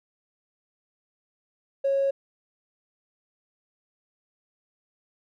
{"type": "tone with tanh clipping", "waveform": "triangle", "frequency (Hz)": 549, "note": "C#5", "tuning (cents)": -17, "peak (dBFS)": -20, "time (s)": [1.84, 2.11], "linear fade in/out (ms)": 10, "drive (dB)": 1, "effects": []}